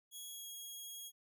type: tone with pitch glide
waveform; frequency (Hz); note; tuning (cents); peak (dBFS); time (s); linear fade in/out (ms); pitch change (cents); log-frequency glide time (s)
10% pulse; 3330 to 3297; G#7 to G#7; +4 to -13; -39; 0.11-1.12; 50; -17; 0.29-0.5
effects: none